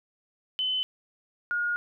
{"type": "tone pair in turn", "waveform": "sine", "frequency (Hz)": [3034, 1431.9], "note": ["F#7", "F6"], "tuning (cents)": [43, 43], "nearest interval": "octave + minor second", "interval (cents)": 1300, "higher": "first", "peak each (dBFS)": -25, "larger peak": "neither", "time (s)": [[0.59, 0.83], [1.51, 1.76]], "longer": "second", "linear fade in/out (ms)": 0, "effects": []}